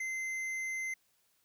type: tone with tanh clipping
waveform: triangle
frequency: 2070 Hz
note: C7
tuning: 19 cents flat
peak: -36 dBFS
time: 0-0.94 s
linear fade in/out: 5 ms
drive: 13 dB
effects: white hiss -73 dBFS RMS until 1.44 s